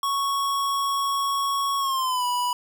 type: tone with pitch glide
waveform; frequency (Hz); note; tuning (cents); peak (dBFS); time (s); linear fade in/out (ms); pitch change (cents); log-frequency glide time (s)
square; 1108.7 to 982.1; C#6 to B5; 0 to -10; -23; 0.03-2.53; 2; -210; 1.79-2.25
effects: none